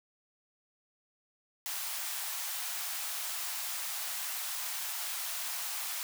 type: high-pass noise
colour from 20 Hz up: white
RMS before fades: -37 dBFS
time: 1.66-6.03 s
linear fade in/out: 0 ms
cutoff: 660 Hz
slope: 48 dB/octave
effects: none